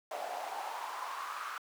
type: noise with high-pass filter sweep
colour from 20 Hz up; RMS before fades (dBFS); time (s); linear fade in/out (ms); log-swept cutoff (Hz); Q
brown; -40; 0.11-1.58; 2; 660 to 1300; 4.6
effects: high-pass 400 Hz 12 dB/octave